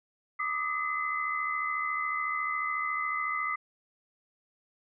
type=tone cluster; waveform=sine; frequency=1185 / 1259 / 2038 Hz; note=D6 / D#6 / C7; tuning=+15 / +20 / -46 cents; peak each=-33 / -35 / -32 dBFS; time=0.39-3.56 s; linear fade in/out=10 ms; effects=none